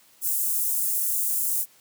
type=high-pass noise; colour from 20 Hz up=white; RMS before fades=-25 dBFS; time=0.21-1.66 s; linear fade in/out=50 ms; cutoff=8000 Hz; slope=24 dB/octave; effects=white hiss -57 dBFS RMS until 1.8 s + high-pass 80 Hz 12 dB/octave